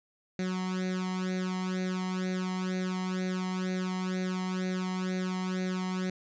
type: tone with flanger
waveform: sawtooth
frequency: 185 Hz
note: F#3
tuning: in tune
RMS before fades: -32 dBFS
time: 0.39-6.1 s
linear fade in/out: 2 ms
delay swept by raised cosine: 0.48 to 0.99 ms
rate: 2.1 Hz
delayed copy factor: +0.9
effects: resampled to 16000 Hz